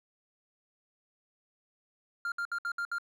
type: tone bursts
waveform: triangle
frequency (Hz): 1396.9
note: F6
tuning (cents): 0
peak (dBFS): -29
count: 6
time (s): 2.25-2.984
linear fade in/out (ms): 2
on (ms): 69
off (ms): 64
effects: none